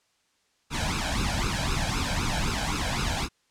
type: noise with flanger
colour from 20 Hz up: pink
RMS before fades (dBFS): -27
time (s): 0.7-3.29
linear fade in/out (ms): 50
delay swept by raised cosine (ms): 0.77 to 1.3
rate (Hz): 3.9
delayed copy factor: +0.8
effects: white hiss -69 dBFS RMS until 3.5 s + low-pass 7000 Hz 12 dB/octave